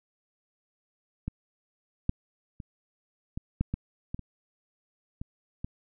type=clicks; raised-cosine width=5 ms; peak=-19 / -12 / -27 / -21 / -13 / -17 / -20 / -27 / -24 / -21 dBFS; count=10; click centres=1.28 / 2.094 / 2.602 / 3.375 / 3.61 / 3.74 / 4.145 / 4.193 / 5.215 / 5.645 s; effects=none

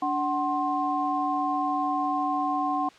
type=tone cluster; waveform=sine; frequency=290.5 / 748 / 1058 Hz; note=D4 / F#5 / C6; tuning=-19 / +19 / +19 cents; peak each=-30 / -27 / -28 dBFS; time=0.02-2.89 s; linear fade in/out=5 ms; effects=white hiss -52 dBFS RMS until 2.98 s + low-pass 4000 Hz 12 dB/octave

